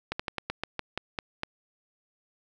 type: slowing click train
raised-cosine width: 0.3 ms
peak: -14 dBFS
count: 10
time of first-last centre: 0.12-1.434 s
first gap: 75 ms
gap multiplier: 1.16
effects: none